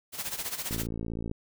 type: noise with tremolo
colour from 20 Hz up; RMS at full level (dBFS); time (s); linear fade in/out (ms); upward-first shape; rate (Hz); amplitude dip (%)
white; -32; 0.12-0.87; 50; sine; 15; 75
type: click train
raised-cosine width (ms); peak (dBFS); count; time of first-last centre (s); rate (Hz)
3; -22; 35; 0.71-1.314; 56.3
effects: none